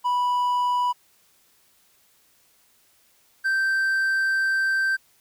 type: tone pair in turn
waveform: triangle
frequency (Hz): 984 / 1562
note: B5 / G6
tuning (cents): -7 / -7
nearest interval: minor sixth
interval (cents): 800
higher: second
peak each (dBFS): -18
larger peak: neither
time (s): 0.04-0.93 / 3.44-4.97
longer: second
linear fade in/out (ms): 20
effects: white hiss -61 dBFS RMS until 5.2 s